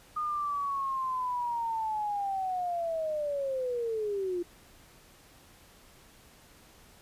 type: linear sweep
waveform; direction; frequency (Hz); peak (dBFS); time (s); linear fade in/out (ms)
sine; down; 1230 to 343.4; -29; 0.16-4.43; 10
effects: pink hiss -57 dBFS RMS until 7.01 s + resampled to 32000 Hz